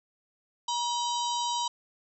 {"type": "harmonic tone with a mistuned harmonic", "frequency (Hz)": 957, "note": "A#5", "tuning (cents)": 45, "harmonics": [1, 3, 4, 5, 6, 7, 8], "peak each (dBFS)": [-29, -37, -36, -40, -40, -44, -43], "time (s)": [0.68, 1.68], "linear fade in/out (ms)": 5, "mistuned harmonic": 3, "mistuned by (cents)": 110, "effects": []}